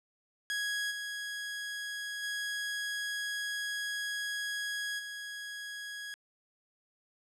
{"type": "tone with level steps", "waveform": "sawtooth", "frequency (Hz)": 1661.2, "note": "G#6", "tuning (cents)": 0, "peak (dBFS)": [-28, -33, -30, -36], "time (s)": [0.5, 6.14], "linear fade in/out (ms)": 0, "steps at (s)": [0.9, 2.22, 4.98], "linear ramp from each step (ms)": 20, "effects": ["low-pass 10000 Hz 12 dB/octave"]}